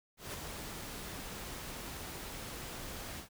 pink noise with ADSR envelope, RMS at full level -40 dBFS, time 0.17-3.29 s, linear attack 170 ms, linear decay 4 ms, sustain -4 dB, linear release 110 ms, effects none

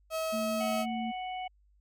35% pulse tone, 642 Hz, E5, 46 cents flat, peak -29 dBFS, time 0.1-0.86 s, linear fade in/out 50 ms
sine tone with pitch glide, 224.4 to 225.8 Hz, A3 to A3, +34 to +45 cents, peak -33 dBFS, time 0.32-1.12 s, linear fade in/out 20 ms, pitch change +11 cents, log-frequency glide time 0.72-0.8 s
harmonic tone, 740 Hz, F#5, in tune, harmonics 1 / 3 / 4, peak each -35 / -45 / -47 dBFS, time 0.6-1.48 s, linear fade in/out 10 ms
effects added 50 Hz sine -62 dBFS peak until 1.8 s

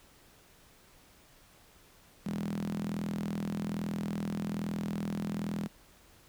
sawtooth tone with high-pass filter, 41.2 Hz, E1, in tune, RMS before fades -35 dBFS, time 2.25-5.68 s, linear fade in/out 20 ms, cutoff 190 Hz, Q 9.3, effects pink hiss -60 dBFS RMS until 6.28 s

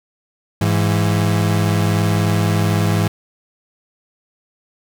35% pulse tone pair together, 103.83 / 164.82 Hz, G#2 / E3, 0 / 0 cents, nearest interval minor sixth, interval 800 cents, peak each -14 / -17 dBFS, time 0.61-3.08 s, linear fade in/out 5 ms, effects none

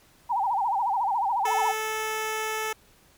sine tone with vibrato, 867 Hz, A5, 26 cents flat, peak -22 dBFS, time 0.29-1.73 s, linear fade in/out 20 ms, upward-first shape sine, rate 14 Hz, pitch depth 210 cents each way
10% pulse tone, 436.4 Hz, A4, 14 cents flat, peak -19 dBFS, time 1.45-2.73 s, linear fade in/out 5 ms
effects pink hiss -58 dBFS RMS until 3.17 s + MP3 96 kbps

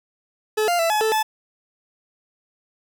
40% pulse tone with pitch steps, 430.2 / 698 / 665 / 851 / 438.9 / 869 Hz, A4 / F5 / E5 / G#5 / A4 / A5, -39 / -1 / +15 / +42 / -4 / -22 cents, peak -17 dBFS, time 0.57-1.23 s, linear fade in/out 10 ms, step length 110 ms, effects none

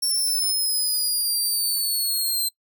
15% pulse linear sweep, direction down, 5460 to 4115 Hz, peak -15 dBFS, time 0.02-2.49 s, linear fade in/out 10 ms, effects noise-tail reverb RT60 0.1 s tail -23 dB re dry

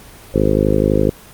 harmonic tone, 51.91 Hz, G#1, in tune, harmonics 1 / 2 / 3 / 4 / 5 / 6 / 7 / 8 / 9 / 10, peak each -21 / -21 / -21 / -21 / -21 / -21 / -21 / -21 / -21 / -21 dBFS, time 0.34-1.1 s, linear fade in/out 5 ms, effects pink hiss -40 dBFS RMS until 1.33 s + Opus 24 kbps

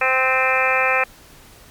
harmonic tone with a mistuned harmonic, 260 Hz, C4, 11 cents flat, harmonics 2 / 3 / 4 / 5 / 6 / 7 / 8 / 9 / 10, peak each -23 / -24 / -26 / -23 / -27 / -23 / -27 / -21 / -24 dBFS, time 0.01-1.04 s, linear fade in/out 5 ms, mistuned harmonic 9, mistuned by +34 cents, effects pink hiss -46 dBFS RMS until 1.7 s + MP3 96 kbps

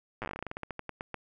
slowing click train, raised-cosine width 0.5 ms, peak -21 dBFS, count 21, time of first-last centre 0.22-1.143 s, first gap 8 ms, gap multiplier 1.16, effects none

